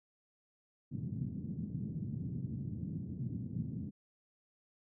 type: band-pass noise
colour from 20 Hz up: pink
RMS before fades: -40 dBFS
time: 0.91-3.91 s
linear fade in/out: 20 ms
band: 110 to 220 Hz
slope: 24 dB/octave
effects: none